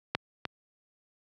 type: clicks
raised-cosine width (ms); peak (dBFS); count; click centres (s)
0.3; -10 / -16; 2; 0.15 / 0.453
effects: high-pass 100 Hz 12 dB/octave